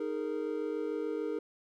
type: chord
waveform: triangle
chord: D# suspended fourth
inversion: none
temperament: equal with one note detuned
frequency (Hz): 311.1 / 415.3 / 462.1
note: D#4 / G#4 / A#4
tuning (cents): 0 / 0 / -15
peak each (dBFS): -35 / -35 / -34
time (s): 0-1.39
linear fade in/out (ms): 5
effects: none